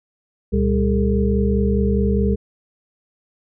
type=tone cluster; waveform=sine; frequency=68.7 / 119 / 199.5 / 407.2 / 452 Hz; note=C#2 / A#2 / G3 / G#4 / A4; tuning=-15 / +36 / +31 / -34 / +47 cents; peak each=-19 / -26 / -19 / -24 / -24 dBFS; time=0.52-2.36 s; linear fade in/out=20 ms; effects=none